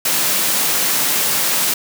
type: high-pass noise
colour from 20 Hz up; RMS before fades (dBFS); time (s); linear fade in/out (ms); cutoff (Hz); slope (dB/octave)
white; -17; 0.05-1.74; 5; 130; 48
effects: none